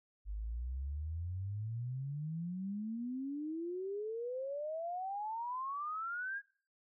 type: exponential sweep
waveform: sine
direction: up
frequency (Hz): 49 to 1661.2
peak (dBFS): -37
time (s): 0.25-6.42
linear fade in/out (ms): 50
effects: noise-tail reverb RT60 0.5 s tail -25 dB re dry